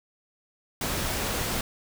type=noise; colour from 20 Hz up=pink; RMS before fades=-29 dBFS; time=0.81-1.61 s; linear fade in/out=2 ms; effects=none